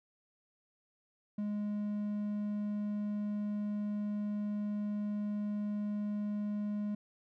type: tone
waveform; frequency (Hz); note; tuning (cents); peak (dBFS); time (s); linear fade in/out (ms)
triangle; 207.7; G#3; 0; -31; 1.38-6.95; 5
effects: none